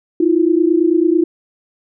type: tone pair together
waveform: sine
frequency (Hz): 320.4 / 349.5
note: E4 / F4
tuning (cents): -49 / +1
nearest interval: major second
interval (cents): 150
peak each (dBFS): -13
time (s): 0.2-1.24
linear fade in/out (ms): 5
effects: none